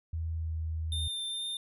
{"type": "tone with pitch glide", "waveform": "sine", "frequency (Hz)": [81.3, 80.09], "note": ["E2", "E2"], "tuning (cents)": [-23, -49], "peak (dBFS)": -31, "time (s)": [0.13, 1.08], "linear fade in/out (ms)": 5, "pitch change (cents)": -26, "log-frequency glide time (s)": [0.35, 0.53]}
{"type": "tone with vibrato", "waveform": "square", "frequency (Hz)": 3600, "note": "A7", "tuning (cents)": 39, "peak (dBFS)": -34, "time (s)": [0.92, 1.57], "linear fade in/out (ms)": 2, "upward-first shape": "triangle", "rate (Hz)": 2.3, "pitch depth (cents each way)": 14}
{"effects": []}